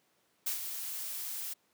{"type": "noise with ADSR envelope", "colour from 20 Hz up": "blue", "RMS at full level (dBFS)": -32, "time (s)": [0.46, 1.54], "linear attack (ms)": 9, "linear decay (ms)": 110, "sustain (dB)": -7, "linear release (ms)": 13, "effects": ["pink hiss -72 dBFS RMS until 1.73 s", "high-pass 200 Hz 12 dB/octave"]}